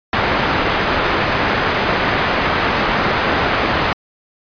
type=low-pass noise; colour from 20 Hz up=white; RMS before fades=-17 dBFS; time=0.13-3.93 s; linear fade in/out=2 ms; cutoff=1700 Hz; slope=12 dB/octave; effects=resampled to 11025 Hz